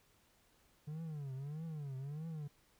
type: tone with vibrato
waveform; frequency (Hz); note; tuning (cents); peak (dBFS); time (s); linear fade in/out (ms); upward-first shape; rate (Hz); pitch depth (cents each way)
triangle; 146.83; D3; 0; -39; 0.87-2.48; 10; triangle; 1.6; 220
effects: pink hiss -71 dBFS RMS until 2.79 s